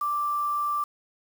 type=tone with quantisation; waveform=sine; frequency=1174.7 Hz; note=D6; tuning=in tune; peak=-24 dBFS; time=0.01-0.84 s; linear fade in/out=5 ms; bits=7; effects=none